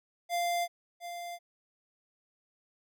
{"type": "tone with echo", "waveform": "square", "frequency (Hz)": 695, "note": "F5", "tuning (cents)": -9, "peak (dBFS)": -29, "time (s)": [0.29, 0.68], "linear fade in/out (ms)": 50, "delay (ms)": 710, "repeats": 1, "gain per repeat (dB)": -10, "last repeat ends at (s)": 1.39, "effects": []}